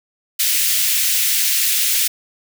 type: high-pass noise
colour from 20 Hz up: white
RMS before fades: -17 dBFS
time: 0.39-2.08 s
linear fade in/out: 10 ms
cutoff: 2000 Hz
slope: 24 dB/octave
effects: none